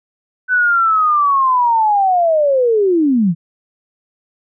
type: linear sweep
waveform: sine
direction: down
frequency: 1514 to 154.6 Hz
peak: -10 dBFS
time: 0.48-3.35 s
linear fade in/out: 50 ms
effects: none